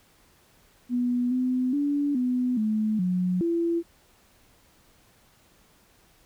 sine tone with pitch steps, 245.2 / 253.7 / 287.4 / 250 / 215.8 / 181.4 / 337.7 Hz, B3 / B3 / D4 / B3 / A3 / F#3 / E4, -12 / +47 / -37 / +21 / -33 / -34 / +42 cents, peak -22 dBFS, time 0.89-3.83 s, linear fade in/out 50 ms, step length 420 ms, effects pink hiss -60 dBFS RMS until 6.25 s

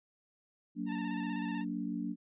sine chord, Gb augmented, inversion none, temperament just, 185 / 231.2 / 289.1 Hz, Gb3 / Bb3 / D4, 0 / -14 / -27 cents, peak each -39 / -38 / -38 dBFS, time 0.75-2.16 s, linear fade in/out 50 ms
20% pulse tone with vibrato, 900 Hz, A5, 39 cents sharp, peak -37 dBFS, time 0.86-1.65 s, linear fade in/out 50 ms, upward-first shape square, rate 16 Hz, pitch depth 36 cents each way
effects resampled to 8000 Hz

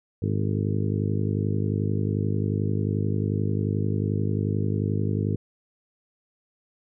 harmonic tone with a mistuned harmonic, 51.3 Hz, G#1, 21 cents flat, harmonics 2 / 3 / 4 / 5 / 6 / 7 / 8 / 9, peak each -25 / -29 / -31 / -33 / -35 / -36 / -37 / -38 dBFS, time 0.22-5.36 s, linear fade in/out 5 ms, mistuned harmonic 9, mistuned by -27 cents, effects none

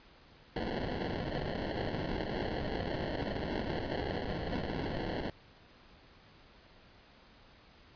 white noise with sample-and-hold, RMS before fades -36 dBFS, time 0.56-5.3 s, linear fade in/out 2 ms, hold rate 1225 Hz, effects pink hiss -59 dBFS RMS until 7.95 s + resampled to 11025 Hz

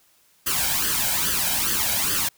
white noise with flanger, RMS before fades -23 dBFS, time 0.46-2.29 s, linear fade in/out 10 ms, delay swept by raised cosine 0.63 to 1.31 ms, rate 2.4 Hz, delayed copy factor +0.7, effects white hiss -60 dBFS RMS until 2.37 s

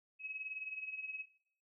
sine tone with tremolo, 2559 Hz, D#7, 48 cents sharp, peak -38 dBFS, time 0.19-1.26 s, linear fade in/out 50 ms, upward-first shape triangle, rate 19 Hz, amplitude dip 75%, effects noise-tail reverb RT60 0.6 s tail -18 dB re dry

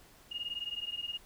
sine beating tone pair, 2842 / 2861 Hz, F7 / F7, +30 / +41 cents, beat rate 19 Hz, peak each -39 / -39 dBFS, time 0.31-1.18 s, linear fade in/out 10 ms, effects pink hiss -59 dBFS RMS until 1.25 s

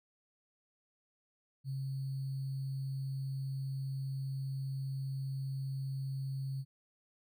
sine tone with sample-and-hold, 135 Hz, C#3, 45 cents flat, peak -35 dBFS, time 1.64-6.65 s, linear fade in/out 50 ms, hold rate 4410 Hz, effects none

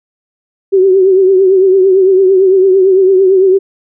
sine tone with vibrato, 380 Hz, F#4, 46 cents sharp, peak -4 dBFS, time 0.72-3.59 s, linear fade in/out 20 ms, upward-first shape triangle, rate 8.9 Hz, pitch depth 74 cents each way, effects none

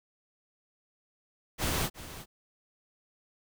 pink noise with echo, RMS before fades -30 dBFS, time 1.58-1.9 s, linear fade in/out 50 ms, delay 360 ms, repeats 1, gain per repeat -14 dB, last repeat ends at 2.26 s, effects none

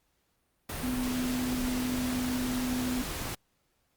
sine tone in noise, 251.2 Hz, B3, 30 cents sharp, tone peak -29 dBFS, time 0.83-3.02 s, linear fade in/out 5 ms, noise pink, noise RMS -36 dBFS, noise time 0.69-3.35 s, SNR +4 dB, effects pink hiss -74 dBFS RMS until 3.96 s + Opus 48 kbps

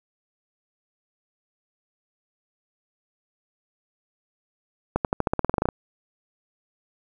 accelerating click train, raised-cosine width 1 ms, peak -7 dBFS, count 14, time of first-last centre 4.96-5.688 s, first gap 88 ms, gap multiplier 0.92, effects 8-bit

